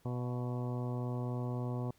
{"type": "harmonic tone with a mistuned harmonic", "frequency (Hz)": 123.5, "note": "B2", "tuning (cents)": 0, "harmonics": [1, 2, 3, 4, 5, 6, 7, 8, 9], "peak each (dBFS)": [-35, -41, -45, -47, -49, -51, -52, -53, -54], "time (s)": [0.05, 1.91], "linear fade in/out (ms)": 5, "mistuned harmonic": 6, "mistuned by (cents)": -46, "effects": ["pink hiss -69 dBFS RMS until 1.98 s"]}